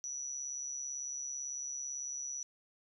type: tone with amplitude modulation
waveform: sine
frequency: 5890 Hz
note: F#8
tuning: 9 cents flat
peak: -35 dBFS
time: 0.04-2.43 s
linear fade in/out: 0 ms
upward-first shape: sine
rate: 138 Hz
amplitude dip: 65%
effects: none